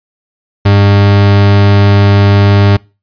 40% pulse tone, 100.7 Hz, G2, 47 cents sharp, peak -3 dBFS, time 0.65-2.77 s, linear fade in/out 10 ms, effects noise-tail reverb RT60 0.3 s tail -25 dB re dry + resampled to 11025 Hz

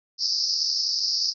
pink band-pass noise, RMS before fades -25 dBFS, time 0.18-1.34 s, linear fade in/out 50 ms, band 4700 to 5400 Hz, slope 96 dB/octave, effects none

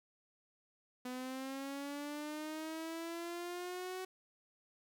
sawtooth linear sweep, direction up, 249.3 to 374.6 Hz, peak -37 dBFS, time 1.05-4.05 s, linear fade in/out 5 ms, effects 13-bit

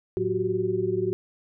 sine tone cluster, 111.1 / 183.7 / 364.4 / 385.2 Hz, A2 / F#3 / F#4 / G4, +17 / -12 / -26 / -30 cents, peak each -33 / -34 / -26 / -27 dBFS, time 0.17-1.13 s, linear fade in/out 0 ms, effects none

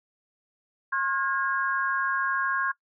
sine tone cluster, 1076 / 1422 / 1635 Hz, C6 / F6 / G#6, +48 / +31 / -28 cents, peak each -28 / -31 / -27 dBFS, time 0.92-2.72 s, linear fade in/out 10 ms, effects noise-tail reverb RT60 0.1 s tail -20 dB re dry

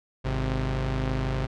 sawtooth tone pair together, 51.97 / 130.81 Hz, G#1 / C3, +2 / 0 cents, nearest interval octave + major third, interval 1598 cents, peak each -24 dBFS, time 0.24-1.47 s, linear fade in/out 20 ms, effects low-pass 4000 Hz 12 dB/octave

